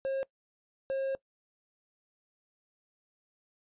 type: tone bursts at uneven times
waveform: triangle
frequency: 538 Hz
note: C5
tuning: 48 cents sharp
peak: -27 dBFS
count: 2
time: 0.05-0.23 / 0.9-1.15 s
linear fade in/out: 0 ms
effects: noise-tail reverb RT60 0.1 s tail -22 dB re dry + resampled to 8000 Hz